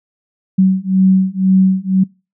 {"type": "beating tone pair", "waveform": "sine", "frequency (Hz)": [188, 190], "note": ["F#3", "F#3"], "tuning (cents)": [28, 46], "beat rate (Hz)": 2, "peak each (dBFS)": -12, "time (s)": [0.58, 2.04], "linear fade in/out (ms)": 10, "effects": ["noise-tail reverb RT60 0.3 s tail -25 dB re dry"]}